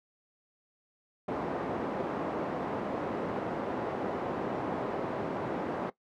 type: band-pass noise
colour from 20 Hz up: pink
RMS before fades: -34 dBFS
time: 1.28-5.9 s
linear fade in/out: 5 ms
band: 250 to 870 Hz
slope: 12 dB/octave
effects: noise-tail reverb RT60 0.1 s tail -18 dB re dry